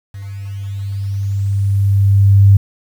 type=tone with level ramp; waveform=sine; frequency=99.2 Hz; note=G2; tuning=21 cents sharp; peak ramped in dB=-26 to -3 dBFS; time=0.14-2.57 s; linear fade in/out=5 ms; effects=7-bit